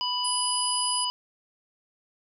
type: harmonic tone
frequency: 990 Hz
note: B5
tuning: 4 cents sharp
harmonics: 1 / 3 / 5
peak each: -30 / -30 / -30 dBFS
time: 0.01-1.1 s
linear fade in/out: 0 ms
type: tone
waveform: sine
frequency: 10040 Hz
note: D#9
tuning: 15 cents sharp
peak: -28 dBFS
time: 0.24-1.05 s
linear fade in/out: 10 ms
effects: none